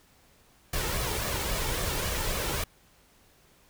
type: noise with flanger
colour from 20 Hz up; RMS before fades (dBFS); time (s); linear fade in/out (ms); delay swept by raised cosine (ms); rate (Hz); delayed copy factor
pink; -30; 0.73-2.64; 5; 1.7 to 2.26; 3.7; +0.5
effects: pink hiss -61 dBFS RMS until 3.69 s